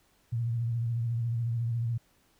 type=tone with vibrato; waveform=sine; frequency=116.9 Hz; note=A#2; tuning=5 cents sharp; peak=-27 dBFS; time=0.32-1.98 s; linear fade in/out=10 ms; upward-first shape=triangle; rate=14 Hz; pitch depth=60 cents each way; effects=pink hiss -67 dBFS RMS until 2.39 s